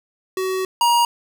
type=tone pair in turn; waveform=square; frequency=376.1 / 947.7 Hz; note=F#4 / A#5; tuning=+28 / +28 cents; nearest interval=octave + major third; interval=1600 cents; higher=second; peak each=-21 / -14 dBFS; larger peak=second; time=0.37-0.65 / 0.81-1.05 s; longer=first; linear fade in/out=2 ms; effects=none